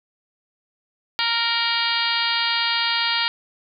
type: harmonic tone with a mistuned harmonic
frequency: 464.7 Hz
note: A#4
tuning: 5 cents flat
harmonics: 2 / 3 / 4 / 5 / 6 / 7 / 8 / 9 / 10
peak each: -28 / -28 / -28 / -28 / -28 / -28 / -28 / -28 / -28 dBFS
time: 1.19-3.28 s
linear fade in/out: 0 ms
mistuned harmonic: 6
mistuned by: +35 cents
effects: none